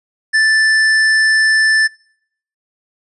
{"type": "tone with tanh clipping", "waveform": "triangle", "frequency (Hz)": 1760, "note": "A6", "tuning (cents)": 0, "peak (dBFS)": -11, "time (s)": [0.33, 1.88], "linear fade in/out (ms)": 20, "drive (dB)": 16, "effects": ["noise-tail reverb RT60 0.7 s tail -26 dB re dry", "resampled to 24000 Hz"]}